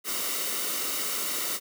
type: noise with comb filter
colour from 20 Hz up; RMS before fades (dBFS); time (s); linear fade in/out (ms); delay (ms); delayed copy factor
white; -30; 0.04-1.6; 50; 1.2; -0.55
effects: high-pass 200 Hz 12 dB/octave